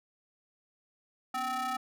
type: ring-modulated tone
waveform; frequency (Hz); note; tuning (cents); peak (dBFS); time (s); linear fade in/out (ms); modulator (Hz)
square; 261.6; C4; 0; -29; 1.34-1.77; 5; 1030
effects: none